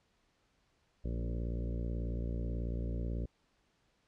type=harmonic tone with a mistuned harmonic; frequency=58.27 Hz; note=A#1; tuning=in tune; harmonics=1 / 2 / 3 / 4 / 5 / 6 / 7 / 8 / 9 / 10; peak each=-35 / -41 / -45 / -47 / -49 / -51 / -52 / -53 / -54 / -55 dBFS; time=1.04-3.26 s; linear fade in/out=10 ms; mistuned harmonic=4; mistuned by=-18 cents; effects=pink hiss -74 dBFS RMS until 4.07 s + low-pass 6000 Hz 12 dB/octave